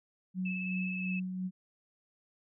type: tone with tremolo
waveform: sine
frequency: 185 Hz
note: F#3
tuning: in tune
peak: -31 dBFS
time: 0.34-1.51 s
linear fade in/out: 50 ms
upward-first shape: sine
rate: 2.8 Hz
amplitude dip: 40%
type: tone with vibrato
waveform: sine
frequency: 2610 Hz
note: E7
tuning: 18 cents flat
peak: -37 dBFS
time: 0.45-1.2 s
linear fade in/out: 10 ms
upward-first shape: sine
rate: 19 Hz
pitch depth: 27 cents each way
effects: none